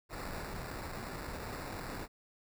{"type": "noise with sample-and-hold", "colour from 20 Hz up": "pink", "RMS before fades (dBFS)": -42, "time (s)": [0.09, 2.08], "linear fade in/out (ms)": 50, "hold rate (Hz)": 3150, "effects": []}